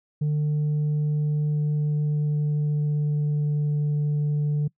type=tone with pitch glide; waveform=sine; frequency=150 to 147.93 Hz; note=D3 to D3; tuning=+37 to +13 cents; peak=-18 dBFS; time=0.21-4.68 s; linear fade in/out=10 ms; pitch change=-24 cents; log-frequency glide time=1.16-3.79 s; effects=noise-tail reverb RT60 0.1 s tail -24 dB re dry + tanh soft clip ceiling -20 dBFS